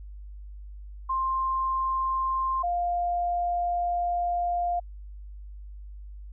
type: tone pair in turn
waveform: sine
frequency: 1054 / 701.4 Hz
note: C6 / F5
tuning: +12 / +7 cents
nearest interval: perfect fifth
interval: 705 cents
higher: first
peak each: -24 dBFS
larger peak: neither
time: 1.09-2.63 / 2.63-4.8 s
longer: second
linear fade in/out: 10 ms
effects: added 50 Hz sine -39 dBFS peak until 6.32 s